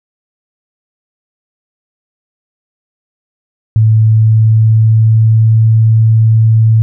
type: tone with pitch glide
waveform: sine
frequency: 110 to 111.41 Hz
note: A2 to A2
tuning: 0 to +22 cents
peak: -4 dBFS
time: 3.76-6.82 s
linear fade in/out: 0 ms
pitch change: +22 cents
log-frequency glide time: 4.03-5.56 s
effects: none